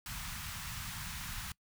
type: band-stop noise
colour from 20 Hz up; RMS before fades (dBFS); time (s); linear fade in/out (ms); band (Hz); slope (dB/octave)
pink; -42; 0.06-1.52; 2; 180 to 1000; 24
effects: noise-tail reverb RT60 0.1 s tail -23 dB re dry